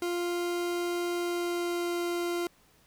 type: tone with pitch glide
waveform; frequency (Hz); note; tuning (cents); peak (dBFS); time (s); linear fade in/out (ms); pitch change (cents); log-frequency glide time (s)
40% pulse; 349.2 to 347.2; F4 to F4; 0 to -10; -28; 0.02-2.47; 2; -10; 1.12-1.98
effects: pink hiss -63 dBFS RMS until 2.86 s